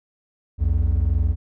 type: tone pair together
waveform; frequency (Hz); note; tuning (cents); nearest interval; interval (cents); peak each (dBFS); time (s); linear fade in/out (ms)
triangle; 62.54 / 84.7; B1 / E2; +22 / +48; perfect fourth; 526; -17; 0.58-1.36; 50
effects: tanh soft clip ceiling -9 dBFS